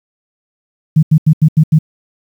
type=tone bursts; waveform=sine; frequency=155.56 Hz; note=D#3; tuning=in tune; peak=-4 dBFS; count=6; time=0.96-1.789 s; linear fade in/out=10 ms; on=69 ms; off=83 ms; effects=7-bit